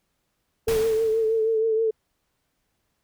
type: tone with vibrato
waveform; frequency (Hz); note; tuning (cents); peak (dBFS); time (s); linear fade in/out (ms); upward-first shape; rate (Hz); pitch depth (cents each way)
sine; 444.5; A4; +18; -19; 0.67-1.91; 10; triangle; 6.3; 43
type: noise with exponential decay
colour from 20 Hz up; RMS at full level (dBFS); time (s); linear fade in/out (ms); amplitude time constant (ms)
pink; -29; 0.68-1.6; 2; 200
effects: pink hiss -74 dBFS RMS until 3.03 s